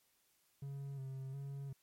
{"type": "tone with vibrato", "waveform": "triangle", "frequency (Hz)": 136.2, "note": "C#3", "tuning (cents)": -30, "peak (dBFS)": -40, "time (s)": [0.62, 1.73], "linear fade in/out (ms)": 5, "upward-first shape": "square", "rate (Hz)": 1.4, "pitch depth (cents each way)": 35, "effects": ["white hiss -75 dBFS RMS until 1.82 s", "MP3 64 kbps"]}